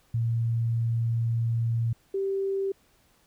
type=tone pair in turn; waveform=sine; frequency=115.6 / 390.1 Hz; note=A#2 / G4; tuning=-14 / -8 cents; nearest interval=octave + major sixth; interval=2106 cents; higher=second; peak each=-23 / -25 dBFS; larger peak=first; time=0.14-1.93 / 2.14-2.72 s; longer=first; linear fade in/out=5 ms; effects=pink hiss -64 dBFS RMS until 3.26 s